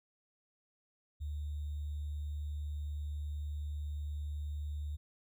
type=tone with sample-and-hold; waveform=sine; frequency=74.1 Hz; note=D2; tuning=16 cents sharp; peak=-36 dBFS; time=1.2-4.97 s; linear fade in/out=20 ms; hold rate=3675 Hz; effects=none